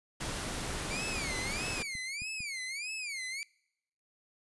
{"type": "noise", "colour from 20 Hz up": "pink", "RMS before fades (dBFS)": -37, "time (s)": [0.2, 1.83], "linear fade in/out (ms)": 10}
{"type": "tone with vibrato", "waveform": "sawtooth", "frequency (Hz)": 2298, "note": "D7", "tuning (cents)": -38, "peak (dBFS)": -33, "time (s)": [0.91, 3.43], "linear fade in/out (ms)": 0, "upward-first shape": "sine", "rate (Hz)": 1.6, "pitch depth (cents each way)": 220}
{"type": "clicks", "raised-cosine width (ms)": 5, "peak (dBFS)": -35, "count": 4, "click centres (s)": [1.566, 1.953, 2.22, 2.405]}
{"effects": ["noise-tail reverb RT60 0.8 s tail -25 dB re dry", "resampled to 24000 Hz"]}